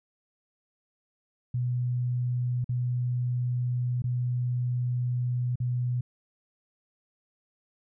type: tone with dropouts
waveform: sine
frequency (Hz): 123.47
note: B2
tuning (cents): 0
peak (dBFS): -25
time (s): 1.54-6.01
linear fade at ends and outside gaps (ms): 5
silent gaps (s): 2.644-2.691 / 4.021-4.04 / 5.557-5.601
effects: none